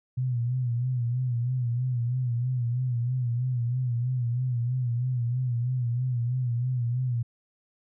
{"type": "tone with vibrato", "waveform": "sine", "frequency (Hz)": 123.1, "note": "B2", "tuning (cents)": -5, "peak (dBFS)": -24, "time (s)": [0.17, 7.23], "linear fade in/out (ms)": 10, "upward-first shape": "sine", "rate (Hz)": 3.1, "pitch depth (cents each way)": 80, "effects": []}